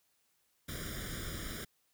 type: noise with comb filter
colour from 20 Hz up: pink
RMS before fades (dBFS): -41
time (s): 0.68-1.65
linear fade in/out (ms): 10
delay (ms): 0.57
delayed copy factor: +1
effects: white hiss -75 dBFS RMS until 1.93 s